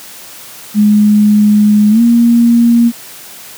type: tone with pitch glide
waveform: sine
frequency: 209.4 to 235 Hz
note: G#3 to A#3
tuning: +15 to +14 cents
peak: -4 dBFS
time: 0.74-2.92 s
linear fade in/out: 50 ms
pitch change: +199 cents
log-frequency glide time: 1.9-2.01 s
effects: white hiss -32 dBFS RMS until 3.57 s + high-pass 100 Hz 12 dB/octave